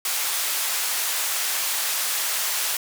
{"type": "band-pass noise", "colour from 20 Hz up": "white", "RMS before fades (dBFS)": -25, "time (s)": [0.05, 2.77], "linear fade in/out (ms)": 2, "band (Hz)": [750, 16000], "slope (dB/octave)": 12, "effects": []}